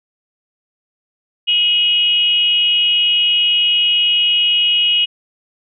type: tone with frequency modulation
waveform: sine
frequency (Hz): 2900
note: F#7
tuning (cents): -35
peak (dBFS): -11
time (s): 1.47-5.06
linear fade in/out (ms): 20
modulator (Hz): 371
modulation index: 0.47
effects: none